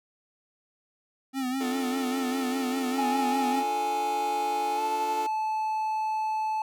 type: tone with vibrato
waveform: square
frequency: 260 Hz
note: C4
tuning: 11 cents flat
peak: -28 dBFS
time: 1.33-3.64 s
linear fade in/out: 50 ms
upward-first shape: sine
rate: 5 Hz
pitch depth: 66 cents each way
type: chord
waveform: sawtooth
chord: D minor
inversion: none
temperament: just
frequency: 293.7 / 352.4 / 440.5 Hz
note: D4 / F4 / A4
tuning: 0 / +16 / +2 cents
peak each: -37 / -35 / -31 dBFS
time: 1.6-5.27 s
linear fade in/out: 10 ms
type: tone with pitch glide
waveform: triangle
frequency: 830.6 to 869.4 Hz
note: G#5 to A5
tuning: 0 to -21 cents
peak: -24 dBFS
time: 2.98-6.62 s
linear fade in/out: 2 ms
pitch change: +79 cents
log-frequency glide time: 4.76-4.81 s
effects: none